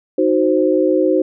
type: chord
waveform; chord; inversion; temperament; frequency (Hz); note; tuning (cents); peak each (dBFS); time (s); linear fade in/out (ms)
sine; C diminished; first; equal; 311.1 / 370 / 523.3; Eb4 / Gb4 / C5; 0 / 0 / 0; -16; 0.18-1.22; 5
effects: none